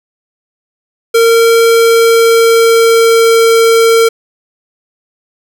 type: tone with pitch glide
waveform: square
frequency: 459.4 to 456 Hz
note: A#4 to A#4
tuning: -25 to -38 cents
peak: -5 dBFS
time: 1.14-4.09 s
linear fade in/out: 10 ms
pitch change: -13 cents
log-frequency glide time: 1.66-3.54 s
effects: none